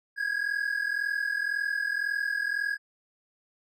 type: tone pair together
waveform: triangle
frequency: 1629 / 1670.9 Hz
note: G#6 / G#6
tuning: -34 / +10 cents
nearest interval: unison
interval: 44 cents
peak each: -28 dBFS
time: 0.16-2.78 s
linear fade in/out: 50 ms
effects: none